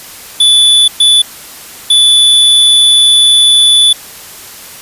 square tone bursts at uneven times, 3472 Hz, A7, 24 cents flat, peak -4 dBFS, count 3, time 0.4-0.88 / 1-1.22 / 1.9-3.93 s, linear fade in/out 5 ms, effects white hiss -30 dBFS RMS until 4.81 s + resampled to 32000 Hz

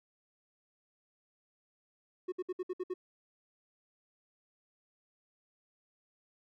triangle tone bursts, 366 Hz, F#4, 19 cents flat, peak -31 dBFS, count 7, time 2.28-2.94 s, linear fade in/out 10 ms, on 42 ms, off 61 ms, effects none

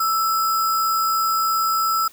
sine tone with sample-and-hold, 1318.5 Hz, E6, in tune, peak -17 dBFS, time 0-2.08 s, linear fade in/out 5 ms, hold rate 6300 Hz, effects white hiss -49 dBFS RMS until 2.12 s

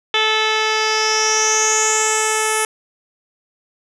10% pulse tone with low-pass filter sweep, 435.8 Hz, A4, 17 cents flat, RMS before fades -17 dBFS, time 0.14-2.65 s, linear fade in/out 2 ms, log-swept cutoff 3600 to 9600 Hz, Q 7.2, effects none

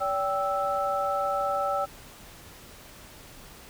sine tone cluster, 572 / 783 / 1317 Hz, D5 / G5 / E6, -46 / -2 / -2 cents, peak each -29 dBFS, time 0-1.86 s, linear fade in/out 20 ms, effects pink hiss -48 dBFS RMS until 3.69 s

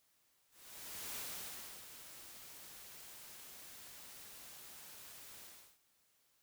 white noise with ADSR envelope, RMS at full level -44 dBFS, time 0.5-5.79 s, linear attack 660 ms, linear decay 670 ms, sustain -10 dB, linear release 360 ms, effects white hiss -75 dBFS RMS until 6.42 s

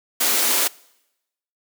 white high-pass noise, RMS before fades -19 dBFS, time 0.2-0.68 s, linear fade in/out 10 ms, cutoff 220 Hz, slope 96 dB/octave, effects noise-tail reverb RT60 0.9 s tail -24 dB re dry

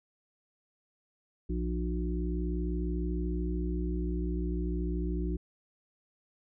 harmonic tone with a mistuned harmonic, 60.3 Hz, B1, 41 cents flat, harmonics 1 / 3 / 5 / 6, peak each -31 / -36 / -38 / -39 dBFS, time 1.49-5.37 s, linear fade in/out 10 ms, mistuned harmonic 3, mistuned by -69 cents, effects none

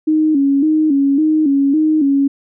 sine tone with vibrato, 293.7 Hz, D4, in tune, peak -10 dBFS, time 0.07-2.28 s, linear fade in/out 10 ms, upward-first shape square, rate 1.8 Hz, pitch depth 98 cents each way, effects none

